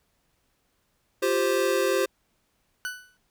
square chord, F suspended second, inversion none, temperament equal, 349.2 / 392 / 523.3 Hz, F4 / G4 / C5, 0 / 0 / 0 cents, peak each -29 / -26 / -26 dBFS, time 1.22-2.06 s, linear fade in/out 10 ms
40% pulse tone with exponential decay, 1490 Hz, F#6, 12 cents sharp, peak -26 dBFS, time 2.85-3.17 s, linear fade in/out 0 ms, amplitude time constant 69 ms
effects pink hiss -71 dBFS RMS until 3.3 s

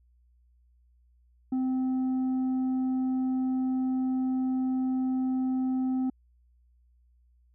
sine tone with tanh clipping, 258.8 Hz, C4, 19 cents flat, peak -26 dBFS, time 1.52-6.1 s, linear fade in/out 5 ms, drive 4 dB, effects added 60 Hz sine -60 dBFS peak until 7.54 s

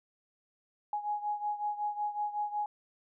sine beating tone pair, 832 / 837.4 Hz, G#5 / G#5, +3 / +14 cents, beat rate 5.4 Hz, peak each -33 / -37 dBFS, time 0.93-2.66 s, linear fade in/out 2 ms, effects none

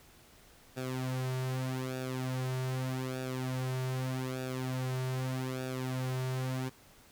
sawtooth tone with flanger, 129.2 Hz, C3, 21 cents flat, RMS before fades -35 dBFS, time 0.76-6.7 s, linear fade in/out 20 ms, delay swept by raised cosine 0.96 to 3.76 ms, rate 0.82 Hz, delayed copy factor -0.75, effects pink hiss -59 dBFS RMS until 7.11 s

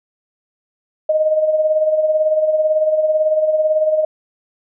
sine tone with tremolo, 621 Hz, D#5, 3 cents flat, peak -10 dBFS, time 1.09-4.05 s, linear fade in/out 5 ms, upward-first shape sine, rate 18 Hz, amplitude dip 55%, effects none

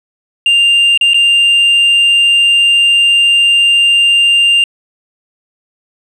sine tone with dropouts, 2794 Hz, F7, in tune, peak -3 dBFS, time 0.46-4.64 s, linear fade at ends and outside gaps 2 ms, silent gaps 0.976-1.011 / 1.135-1.143 s, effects tanh soft clip ceiling -5 dBFS

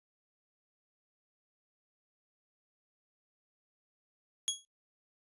20% pulse tone with exponential decay, 3322 Hz, G#7, in tune, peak -21 dBFS, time 4.48-4.65 s, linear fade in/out 0 ms, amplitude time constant 35 ms, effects noise-tail reverb RT60 0.1 s tail -19 dB re dry + resampled to 24000 Hz

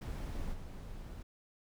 brown noise with level steps, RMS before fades -39 / -45 dBFS, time 0.01-1.23 s, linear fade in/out 10 ms, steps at 0.52 s, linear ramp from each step 20 ms, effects none

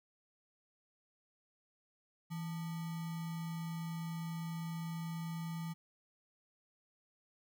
sine tone with sample-and-hold, 164.81 Hz, E3, in tune, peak -38 dBFS, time 2.3-5.74 s, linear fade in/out 20 ms, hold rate 1050 Hz, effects none

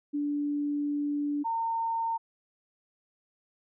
sine tone pair in turn, 290.9 / 912.4 Hz, D4 / A#5, -16 / -37 cents, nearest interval octave + minor sixth, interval 1979 cents, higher second, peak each -27 dBFS, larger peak neither, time 0.13-1.44 / 1.44-2.18 s, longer first, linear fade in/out 20 ms, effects none

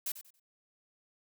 blue noise with echo, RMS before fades -35 dBFS, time 0.06-0.12 s, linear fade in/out 5 ms, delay 93 ms, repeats 3, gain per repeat -12 dB, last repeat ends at 0.399 s, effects none

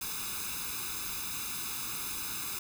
white noise with comb filter, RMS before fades -37 dBFS, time 0.01-2.59 s, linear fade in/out 5 ms, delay 0.79 ms, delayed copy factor +0.95, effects none

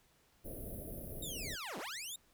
pink band-stop noise, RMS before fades -45 dBFS, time 0.44-1.56 s, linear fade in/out 20 ms, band 670 to 10000 Hz, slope 96 dB/octave
15% pulse linear two-way sweep, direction down then up, 3787 to 154.8 to 3787 Hz, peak -35 dBFS, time 1.22-2.16 s, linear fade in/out 5 ms, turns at 1.78 s
effects pink hiss -70 dBFS RMS until 2.33 s

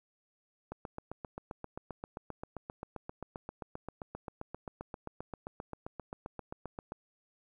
click train, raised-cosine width 1 ms, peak -26 dBFS, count 48, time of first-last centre 0.72-6.921 s, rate 7.58 Hz, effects 11-bit

